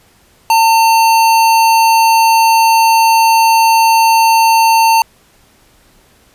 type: tone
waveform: square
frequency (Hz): 900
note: A5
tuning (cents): +39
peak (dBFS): -7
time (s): 0.5-5.02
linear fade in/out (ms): 2
effects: pink hiss -49 dBFS RMS until 6.34 s + resampled to 32000 Hz